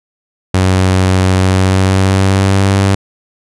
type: tone with pitch glide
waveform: sawtooth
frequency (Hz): 93.4 to 97.76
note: F#2 to G2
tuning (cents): +17 to -4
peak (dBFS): -4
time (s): 0.54-2.95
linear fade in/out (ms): 5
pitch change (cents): +79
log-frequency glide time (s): 1.33-2.71
effects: resampled to 24000 Hz